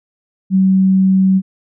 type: tone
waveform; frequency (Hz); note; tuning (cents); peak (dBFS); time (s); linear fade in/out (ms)
sine; 190; F#3; +46; -8; 0.5-1.42; 50
effects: none